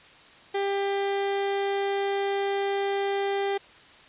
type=tone; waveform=30% pulse; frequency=397.1 Hz; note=G4; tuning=22 cents sharp; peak=-22 dBFS; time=0.54-3.58 s; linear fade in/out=10 ms; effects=white hiss -51 dBFS RMS until 4.08 s + resampled to 8000 Hz